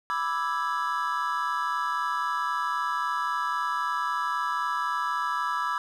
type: chord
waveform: triangle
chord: E dominant seventh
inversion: second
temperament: equal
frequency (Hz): 987.8 / 1174.7 / 1318.5 / 1661.2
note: B5 / D6 / E6 / G#6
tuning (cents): 0 / 0 / 0 / 0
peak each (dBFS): -29 / -29 / -29 / -32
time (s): 0.1-5.78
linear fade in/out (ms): 0
effects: none